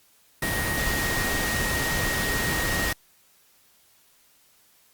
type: tone in noise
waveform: sine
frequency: 1875 Hz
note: A#6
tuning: 10 cents sharp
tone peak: -28 dBFS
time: 0.42-2.93 s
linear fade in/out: 5 ms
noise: pink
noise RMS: -27 dBFS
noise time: 0.42-2.93 s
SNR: -4 dB
effects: white hiss -60 dBFS RMS until 4.93 s + Opus 48 kbps